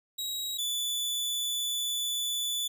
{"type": "tone pair in turn", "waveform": "sawtooth", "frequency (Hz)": [3832, 3473], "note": ["A#7", "A7"], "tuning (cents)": [47, -23], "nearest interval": "major second", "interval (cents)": 170, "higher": "first", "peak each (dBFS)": [-29, -26], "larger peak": "second", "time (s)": [[0.18, 0.58], [0.58, 2.68]], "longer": "second", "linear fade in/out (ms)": 10, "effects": []}